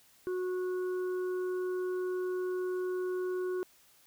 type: harmonic tone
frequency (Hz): 366.3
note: F#4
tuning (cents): -17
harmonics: 1 / 3 / 4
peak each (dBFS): -31 / -48 / -48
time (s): 0.27-3.63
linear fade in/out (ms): 0
effects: white hiss -63 dBFS RMS until 4.06 s